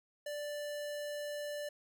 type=tone; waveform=square; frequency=587.3 Hz; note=D5; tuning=in tune; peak=-39 dBFS; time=0.26-1.69 s; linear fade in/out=5 ms; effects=none